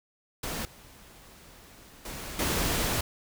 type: noise with level steps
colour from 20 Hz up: pink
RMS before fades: -34 / -52 / -39 / -28 dBFS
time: 0.43-3.01 s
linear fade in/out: 5 ms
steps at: 0.65 / 2.05 / 2.39 s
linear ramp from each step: 2 ms
effects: none